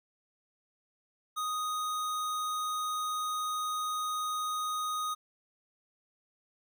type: tone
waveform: square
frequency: 1244.5 Hz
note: D#6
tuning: in tune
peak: -32 dBFS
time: 1.36-5.15 s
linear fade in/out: 20 ms
effects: 12-bit